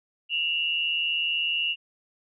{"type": "tone pair together", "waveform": "sine", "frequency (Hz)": [2724, 2884], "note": ["F7", "F#7"], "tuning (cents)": [-44, -45], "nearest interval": "minor second", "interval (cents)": 99, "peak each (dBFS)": [-27, -26], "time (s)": [0.29, 1.76], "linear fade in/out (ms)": 50, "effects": []}